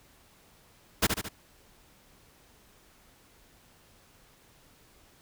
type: noise with echo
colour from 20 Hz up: pink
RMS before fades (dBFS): -23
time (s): 1.02-1.07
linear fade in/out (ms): 10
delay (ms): 73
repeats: 3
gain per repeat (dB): -5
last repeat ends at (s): 1.289
effects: pink hiss -60 dBFS RMS until 5.21 s